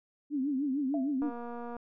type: tone with vibrato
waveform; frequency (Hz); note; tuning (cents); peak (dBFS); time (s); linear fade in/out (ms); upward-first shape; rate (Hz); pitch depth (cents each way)
sine; 276.5; C#4; -4; -28; 0.3-1.32; 50; triangle; 6.6; 160
type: tone with exponential decay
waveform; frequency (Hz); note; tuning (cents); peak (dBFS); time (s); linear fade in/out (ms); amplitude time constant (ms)
sine; 669; E5; +25; -32; 0.94-1.22; 2; 59
type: click train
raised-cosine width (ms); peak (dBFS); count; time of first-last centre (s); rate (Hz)
1; -29; 131; 1.22-1.766; 238
effects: none